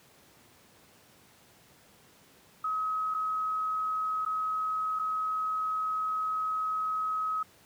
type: tone with dropouts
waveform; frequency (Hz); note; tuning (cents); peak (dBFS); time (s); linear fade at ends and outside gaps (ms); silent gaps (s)
sine; 1274; D#6; +41; -28; 2.64-7.43; 5; 3.142-3.146 / 4.251-4.261 / 4.991-4.995
effects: pink hiss -59 dBFS RMS until 7.65 s + high-pass 100 Hz 12 dB/octave